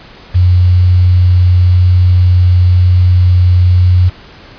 sine tone with quantisation, 90.1 Hz, F#2, 45 cents flat, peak -4 dBFS, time 0.34-4.1 s, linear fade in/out 20 ms, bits 5, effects pink hiss -36 dBFS RMS until 4.58 s + resampled to 11025 Hz

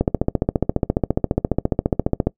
click train, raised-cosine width 2 ms, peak -3 dBFS, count 34, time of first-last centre 0.01-2.27 s, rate 14.6 Hz, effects noise-tail reverb RT60 0.1 s tail -21 dB re dry

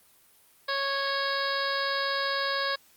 harmonic tone with a mistuned harmonic, 552 Hz, C#5, 7 cents flat, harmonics 1 / 2 / 3 / 4 / 5 / 6 / 7 / 8 / 9, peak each -33 / -32 / -31 / -41 / -45 / -40 / -36 / -36 / -38 dBFS, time 0.68-2.76 s, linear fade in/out 10 ms, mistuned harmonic 6, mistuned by -18 cents, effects white hiss -60 dBFS RMS until 2.96 s + Opus 32 kbps

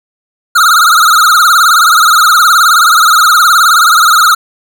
square tone with vibrato, 1334 Hz, E6, 20 cents sharp, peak -4 dBFS, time 0.55-4.35 s, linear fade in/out 10 ms, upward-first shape triangle, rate 19 Hz, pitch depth 170 cents each way, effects none

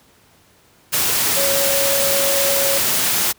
sine tone in noise, 554.4 Hz, C#5, in tune, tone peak -20 dBFS, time 1.36-2.79 s, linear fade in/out 20 ms, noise white, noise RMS -18 dBFS, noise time 0.92-3.33 s, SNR -5 dB, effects pink hiss -53 dBFS RMS until 3.38 s + high-pass 60 Hz 12 dB/octave

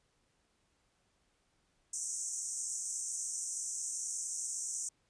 white band-pass noise, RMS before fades -39 dBFS, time 1.93-4.89 s, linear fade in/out 5 ms, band 5800 to 9000 Hz, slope 96 dB/octave, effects pink hiss -75 dBFS RMS until 5.09 s + resampled to 22050 Hz

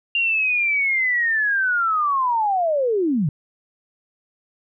sine linear sweep, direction down, 2794 to 132.2 Hz, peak -17 dBFS, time 0.15-3.29 s, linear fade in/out 2 ms, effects none

